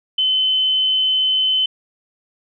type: tone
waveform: sine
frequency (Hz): 3049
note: G7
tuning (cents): -49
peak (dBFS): -14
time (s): 0.18-1.66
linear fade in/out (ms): 5
effects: none